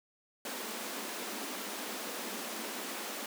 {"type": "high-pass noise", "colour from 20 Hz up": "pink", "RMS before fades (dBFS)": -40, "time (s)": [0.45, 3.26], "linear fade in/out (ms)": 2, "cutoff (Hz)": 200, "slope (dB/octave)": 96, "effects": []}